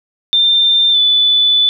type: tone with pitch glide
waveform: sine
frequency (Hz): 3589 to 3485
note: A7 to A7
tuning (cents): +34 to -17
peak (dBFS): -8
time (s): 0.33-1.69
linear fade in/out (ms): 0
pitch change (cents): -51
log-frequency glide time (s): 0.91-0.98
effects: none